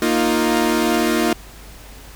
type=chord; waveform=sawtooth; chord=Bb suspended fourth; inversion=none; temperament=equal with one note detuned; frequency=233.1 / 311.1 / 351 Hz; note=Bb3 / Eb4 / F4; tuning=0 / 0 / +9 cents; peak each=-16 dBFS; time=0.02-1.33 s; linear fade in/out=2 ms; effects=added 50 Hz sine -40 dBFS peak until 2.15 s + pink hiss -42 dBFS RMS until 2.15 s